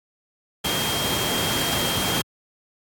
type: tone in noise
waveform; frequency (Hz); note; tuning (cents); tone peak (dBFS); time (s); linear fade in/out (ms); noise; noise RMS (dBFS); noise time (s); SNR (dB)
sine; 3217; G7; +44; -27; 0.64-2.22; 10; pink; -24; 0.64-2.22; -6
effects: high-pass 100 Hz 12 dB/octave + AAC 64 kbps